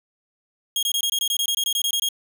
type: tone bursts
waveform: sawtooth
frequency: 3264 Hz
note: G#7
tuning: 31 cents flat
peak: -17 dBFS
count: 15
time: 0.76-2.088 s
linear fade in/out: 2 ms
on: 68 ms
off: 22 ms
effects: none